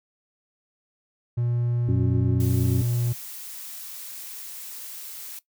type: tone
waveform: triangle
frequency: 120 Hz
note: B2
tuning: 49 cents flat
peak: -20 dBFS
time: 1.37-3.13 s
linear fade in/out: 10 ms
type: harmonic tone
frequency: 91.8 Hz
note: F#2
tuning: 13 cents flat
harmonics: 1 / 2 / 3 / 4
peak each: -25 / -31 / -28 / -33 dBFS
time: 1.88-2.82 s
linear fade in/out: 5 ms
type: noise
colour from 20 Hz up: blue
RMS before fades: -38 dBFS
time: 2.4-5.39 s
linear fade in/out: 2 ms
effects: noise-tail reverb RT60 0.1 s tail -17 dB re dry